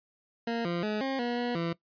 20% pulse tone with pitch steps, 232.3 / 172.6 / 212.3 / 268.4 / 240.6 / 242.1 / 168.2 Hz, A#3 / F3 / G#3 / C4 / B3 / B3 / E3, -6 / -20 / +38 / +44 / -45 / -34 / +35 cents, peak -24 dBFS, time 0.47-1.73 s, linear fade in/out 5 ms, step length 180 ms, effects noise-tail reverb RT60 0.1 s tail -19 dB re dry + resampled to 11025 Hz

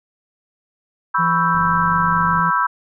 sine chord, C# half-diminished seventh, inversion third, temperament equal, 987.8 / 1108.7 / 1318.5 / 1568 Hz, B5 / C#6 / E6 / G6, 0 / 0 / 0 / 0 cents, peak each -19 / -22 / -19 / -22 dBFS, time 1.14-2.67 s, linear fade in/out 10 ms
triangle tone, 169.3 Hz, E3, 46 cents sharp, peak -20 dBFS, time 1.18-2.51 s, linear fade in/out 20 ms
click train, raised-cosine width 5 ms, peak -23 dBFS, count 42, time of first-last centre 1.55-2.394 s, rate 48.6 Hz
effects none

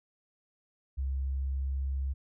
sine tone with pitch glide, 67.1 to 67.57 Hz, C2 to C#2, +44 to -44 cents, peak -29 dBFS, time 0.97-2.14 s, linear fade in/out 20 ms, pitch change +12 cents, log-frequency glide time 1.14-1.84 s, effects none

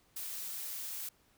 blue noise, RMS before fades -41 dBFS, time 0.16-1.09 s, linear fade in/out 5 ms, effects pink hiss -69 dBFS RMS until 1.37 s

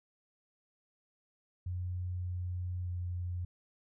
sine tone with pitch glide, 89.9 to 88.82 Hz, F#2 to F2, -49 to +30 cents, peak -34 dBFS, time 1.66-3.45 s, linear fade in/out 5 ms, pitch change -21 cents, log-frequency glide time 2.82-2.88 s, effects none

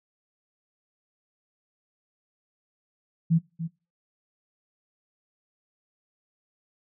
sine tone with echo, 164.81 Hz, E3, in tune, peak -17 dBFS, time 3.3-3.39 s, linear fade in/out 20 ms, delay 290 ms, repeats 1, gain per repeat -11 dB, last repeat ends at 3.68 s, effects noise-tail reverb RT60 0.3 s tail -22 dB re dry

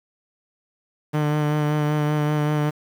sawtooth tone with vibrato, 150 Hz, D3, 37 cents sharp, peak -15 dBFS, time 1.13-2.71 s, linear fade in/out 20 ms, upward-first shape sine, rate 5.2 Hz, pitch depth 19 cents each way, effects low-pass 2000 Hz 12 dB/octave + 7-bit

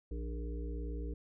harmonic tone with a mistuned harmonic, 58 Hz, A#1, 8 cents flat, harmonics 1 / 3 / 5 / 7 / 8, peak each -37 / -50 / -47 / -50 / -50 dBFS, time 0.11-1.14 s, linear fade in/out 5 ms, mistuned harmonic 5, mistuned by +41 cents, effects none

